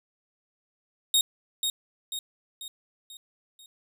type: tone with echo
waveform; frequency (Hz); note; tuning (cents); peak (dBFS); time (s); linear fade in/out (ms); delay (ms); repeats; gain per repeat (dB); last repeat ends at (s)
sawtooth; 3729; A#7; 0; -16; 1.14-1.21; 2; 490; 5; -6; 3.66
effects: none